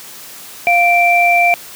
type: tone pair together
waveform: sine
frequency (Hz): 698.5 / 2349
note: F5 / D7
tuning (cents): 0 / 0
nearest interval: octave + major sixth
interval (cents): 2100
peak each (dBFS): -11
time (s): 0.67-1.54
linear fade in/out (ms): 0
effects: white hiss -34 dBFS RMS until 1.75 s + high-pass 100 Hz 12 dB/octave